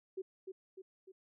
sine tone with echo, 379.5 Hz, F#4, 44 cents sharp, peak -37 dBFS, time 0.17-0.22 s, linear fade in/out 10 ms, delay 300 ms, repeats 3, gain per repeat -5 dB, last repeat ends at 1.12 s, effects none

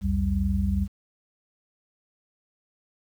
sine tone cluster, 62 / 84.1 / 195.5 Hz, B1 / E2 / G3, +7 / +35 / -4 cents, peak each -26 dBFS, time 0.01-0.88 s, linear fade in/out 50 ms, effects 9-bit

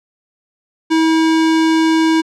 square tone, 321.9 Hz, E4, 41 cents flat, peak -11 dBFS, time 0.9-2.22 s, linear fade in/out 20 ms, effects low-pass 6000 Hz 12 dB/octave

